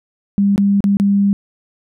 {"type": "tone with dropouts", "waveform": "sine", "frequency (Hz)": 200, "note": "G3", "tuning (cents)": 35, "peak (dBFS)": -10, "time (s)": [0.38, 1.33], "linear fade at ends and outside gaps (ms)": 0, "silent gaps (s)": [[0.56, 0.579], [0.805, 0.841], [0.97, 0.999]], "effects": []}